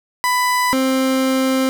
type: tone pair in turn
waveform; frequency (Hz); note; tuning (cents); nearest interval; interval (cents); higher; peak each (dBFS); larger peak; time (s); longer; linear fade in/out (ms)
30% pulse; 995 / 263; B5 / C4; +13 / +9; octave + major seventh; 2304; first; -12; neither; 0.24-0.73 / 0.73-1.69; second; 0
effects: none